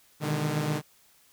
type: tone cluster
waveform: sawtooth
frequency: 122.9 / 149.9 / 157.8 / 205.6 Hz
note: B2 / D3 / D#3 / G#3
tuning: -8 / +36 / +25 / -17 cents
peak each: -33 / -24 / -30 / -33 dBFS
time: 0.2-0.82 s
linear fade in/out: 50 ms
effects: white hiss -61 dBFS RMS until 1.32 s